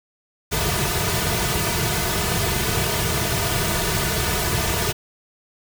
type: noise with comb filter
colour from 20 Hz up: pink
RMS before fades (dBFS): -22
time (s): 0.51-4.93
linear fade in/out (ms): 20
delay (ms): 3.7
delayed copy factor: -0.9
effects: none